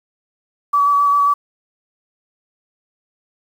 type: tone with vibrato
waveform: sine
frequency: 1144 Hz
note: D6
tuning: 46 cents flat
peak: -11 dBFS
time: 0.73-1.34 s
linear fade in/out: 10 ms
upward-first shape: square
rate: 7.5 Hz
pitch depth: 12 cents each way
effects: 7-bit